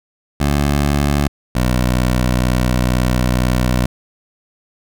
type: tone pair in turn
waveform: 15% pulse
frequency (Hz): 71.6 / 62.06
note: D2 / B1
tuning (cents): -43 / +9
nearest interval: major second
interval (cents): 248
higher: first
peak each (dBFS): -7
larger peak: neither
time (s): 0.4-1.28 / 1.55-3.86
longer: second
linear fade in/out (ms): 5
effects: none